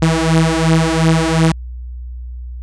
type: beating tone pair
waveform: sawtooth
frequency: 160.7 / 163.5 Hz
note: E3 / E3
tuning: -44 / -14 cents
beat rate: 2.8 Hz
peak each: -10 dBFS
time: 0.02-1.52 s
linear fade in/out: 5 ms
effects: added 61 Hz sine -25 dBFS peak until 2.62 s + resampled to 22050 Hz